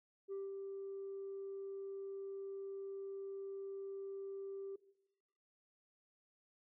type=tone with ADSR envelope; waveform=sine; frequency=392 Hz; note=G4; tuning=in tune; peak=-38 dBFS; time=0.28-4.76 s; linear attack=42 ms; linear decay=190 ms; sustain=-4 dB; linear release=6 ms; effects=noise-tail reverb RT60 0.9 s tail -18 dB re dry + tanh soft clip ceiling -39 dBFS

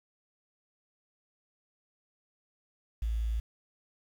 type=tone; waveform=sine; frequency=55.8 Hz; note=A1; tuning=25 cents sharp; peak=-28 dBFS; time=3.02-3.4 s; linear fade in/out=5 ms; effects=9-bit

